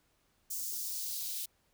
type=noise with high-pass filter sweep; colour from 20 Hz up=blue; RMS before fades=-38 dBFS; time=0.5-1.46 s; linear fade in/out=10 ms; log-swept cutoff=6400 to 3500 Hz; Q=1.7; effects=pink hiss -73 dBFS RMS until 1.73 s